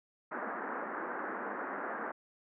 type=band-pass noise; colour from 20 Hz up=white; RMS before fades=-39 dBFS; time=0.31-2.12 s; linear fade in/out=10 ms; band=210 to 1700 Hz; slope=48 dB/octave; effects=none